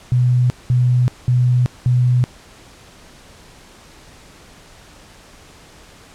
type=tone bursts; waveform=sine; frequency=124.2 Hz; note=B2; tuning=10 cents sharp; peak=-11 dBFS; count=4; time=0.12-2.24 s; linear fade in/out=0 ms; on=380 ms; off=200 ms; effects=pink hiss -44 dBFS RMS until 6.14 s + low-pass 9000 Hz 12 dB/octave